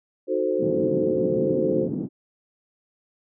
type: chord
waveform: sine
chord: D# diminished seventh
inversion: none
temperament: equal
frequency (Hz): 311.1 / 370 / 440 / 523.3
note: D#4 / F#4 / A4 / C5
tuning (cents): 0 / 0 / 0 / 0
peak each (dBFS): -29 / -25 / -27 / -25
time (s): 0.27-1.89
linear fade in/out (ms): 50
type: band-pass noise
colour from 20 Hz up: white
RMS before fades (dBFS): -28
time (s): 0.58-2.09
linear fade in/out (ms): 50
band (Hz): 140 to 300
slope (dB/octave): 24
effects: none